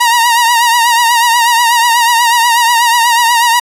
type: tone with vibrato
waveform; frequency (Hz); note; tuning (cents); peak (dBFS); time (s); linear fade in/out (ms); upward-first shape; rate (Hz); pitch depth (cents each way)
sawtooth; 943; A#5; +20; -3; 0-3.6; 10; triangle; 8.2; 72
effects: resampled to 32000 Hz